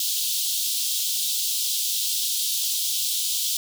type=high-pass noise; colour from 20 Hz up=pink; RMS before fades=-25 dBFS; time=0-3.57 s; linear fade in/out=2 ms; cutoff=3200 Hz; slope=48 dB/octave; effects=none